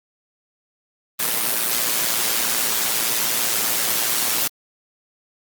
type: noise with amplitude modulation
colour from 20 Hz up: white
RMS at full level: -18 dBFS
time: 1.19-4.48 s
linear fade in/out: 10 ms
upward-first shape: sine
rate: 115 Hz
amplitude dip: 65%
effects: high-pass 150 Hz 12 dB/octave + Opus 32 kbps